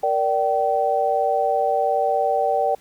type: chord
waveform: sine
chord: G minor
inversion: first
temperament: equal with one note detuned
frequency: 466.2 / 587.3 / 770.1 Hz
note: Bb4 / D5 / G5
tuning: 0 / 0 / -31 cents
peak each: -24 / -22 / -20 dBFS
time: 0.03-2.75 s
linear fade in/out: 5 ms
effects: pink hiss -54 dBFS RMS until 2.8 s